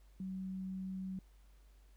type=tone; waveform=sine; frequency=188.6 Hz; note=F#3; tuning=33 cents sharp; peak=-39 dBFS; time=0.2-1.19 s; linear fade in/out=2 ms; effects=added 49 Hz sine -59 dBFS peak until 1.96 s + pink hiss -73 dBFS RMS until 1.96 s